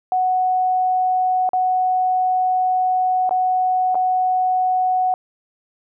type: tone with dropouts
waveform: sine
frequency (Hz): 740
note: F#5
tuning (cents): 0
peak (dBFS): -15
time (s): 0.12-5.14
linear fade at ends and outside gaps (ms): 1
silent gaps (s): 1.491-1.533 / 3.293-3.309 / 3.946-3.953
effects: none